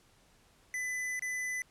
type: tone with dropouts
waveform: square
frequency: 2003 Hz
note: B6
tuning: 24 cents sharp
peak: -34 dBFS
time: 0.74-1.62 s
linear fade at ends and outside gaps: 1 ms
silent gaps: 1.194-1.222 s
effects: pink hiss -65 dBFS RMS until 1.7 s + low-pass 11000 Hz 12 dB/octave